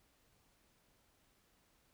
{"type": "silence", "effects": ["pink hiss -73 dBFS RMS until 1.93 s"]}